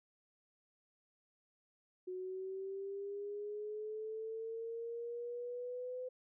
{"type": "linear sweep", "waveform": "sine", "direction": "up", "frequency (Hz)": [365.8, 508], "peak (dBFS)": -40, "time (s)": [2.07, 6.09], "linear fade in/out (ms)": 10, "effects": []}